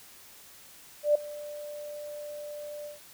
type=tone with ADSR envelope; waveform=sine; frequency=591 Hz; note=D5; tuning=11 cents sharp; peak=-17 dBFS; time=1.03-3 s; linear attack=120 ms; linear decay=6 ms; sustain=-20 dB; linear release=140 ms; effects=white hiss -52 dBFS RMS until 3.13 s